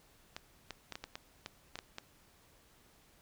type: clicks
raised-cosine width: 0.2 ms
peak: -24 dBFS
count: 10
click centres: 0.365 / 0.707 / 0.923 / 0.955 / 1.04 / 1.155 / 1.461 / 1.756 / 1.789 / 1.984 s
effects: pink hiss -65 dBFS RMS until 3.21 s